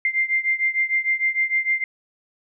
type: beating tone pair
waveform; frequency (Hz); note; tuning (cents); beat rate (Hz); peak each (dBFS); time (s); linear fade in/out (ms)
sine; 2093 / 2099.6; C7 / C7; 0 / +5; 6.6; -21 / -23; 0.05-1.84; 2
effects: none